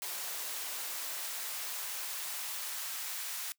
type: noise with high-pass filter sweep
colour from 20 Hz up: white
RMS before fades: -39 dBFS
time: 0.02-3.52 s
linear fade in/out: 0 ms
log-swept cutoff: 450 to 1000 Hz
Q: 0.74
effects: noise-tail reverb RT60 0.1 s tail -21 dB re dry